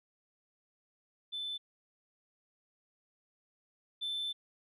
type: tone pair in turn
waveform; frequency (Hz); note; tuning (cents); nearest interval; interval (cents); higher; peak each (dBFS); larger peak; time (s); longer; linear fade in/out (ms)
sine; 3520 / 3533; A7 / A7; 0 / +6; unison; 6; second; -35 / -32; second; 1.32-1.58 / 4.01-4.33; second; 20
effects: tanh soft clip ceiling -32 dBFS